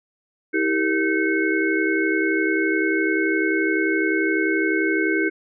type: tone cluster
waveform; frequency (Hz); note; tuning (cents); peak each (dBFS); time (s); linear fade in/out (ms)
sine; 322.2 / 393.8 / 462.3 / 1542 / 2184; E4 / G4 / A#4 / G6 / C#7; -39 / +8 / -14 / -29 / -26; -22 / -24 / -30 / -24 / -26; 0.53-5.3; 20
effects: none